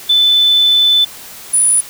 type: tone pair in turn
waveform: sine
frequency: 3511 / 9845 Hz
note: A7 / D#9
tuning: -4 / -19 cents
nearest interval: octave + tritone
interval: 1785 cents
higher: second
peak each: -7 / -8 dBFS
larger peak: first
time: 0.09-1.05 / 1.53-1.81 s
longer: first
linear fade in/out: 10 ms
effects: white hiss -33 dBFS RMS until 1.89 s